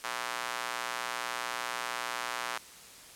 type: tone with high-pass filter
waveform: square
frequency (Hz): 60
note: B1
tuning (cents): -49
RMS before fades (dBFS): -36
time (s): 0.04-2.58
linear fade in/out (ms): 0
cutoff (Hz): 1100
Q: 1.3
effects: white hiss -51 dBFS RMS until 3.15 s + low-pass 11000 Hz 12 dB/octave